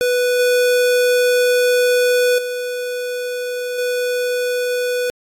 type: tone with level steps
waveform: square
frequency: 493.9 Hz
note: B4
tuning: in tune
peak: -15 / -13 / -22 / -18 dBFS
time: 0.01-5.1 s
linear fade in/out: 0 ms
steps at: 0.39 / 2.38 / 3.78 s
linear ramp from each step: 5 ms
effects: AAC 64 kbps